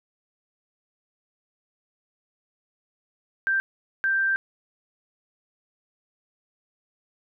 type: tone bursts at uneven times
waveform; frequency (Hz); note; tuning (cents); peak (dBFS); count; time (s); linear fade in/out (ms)
sine; 1572; G6; +4; -20; 2; 3.47-3.6 / 4.04-4.36; 0
effects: none